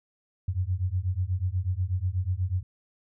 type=beating tone pair; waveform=sine; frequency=88 / 96.2 Hz; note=F2 / G2; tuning=+14 / -32 cents; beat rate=8.2 Hz; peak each=-28 dBFS; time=0.48-2.63 s; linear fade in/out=5 ms; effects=none